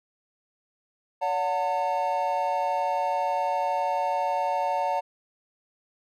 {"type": "tone cluster", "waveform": "triangle", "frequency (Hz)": [570, 730, 903], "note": ["C#5", "F#5", "A5"], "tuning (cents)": [48, -24, 45], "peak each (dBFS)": [-28, -26, -25], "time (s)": [1.21, 5.01], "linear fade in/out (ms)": 20, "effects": []}